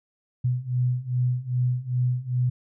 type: beating tone pair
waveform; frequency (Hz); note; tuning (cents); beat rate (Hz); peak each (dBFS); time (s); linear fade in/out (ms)
sine; 123.47 / 125.97; B2 / B2; 0 / +35; 2.5; -26 / -24; 0.44-2.5; 10
effects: none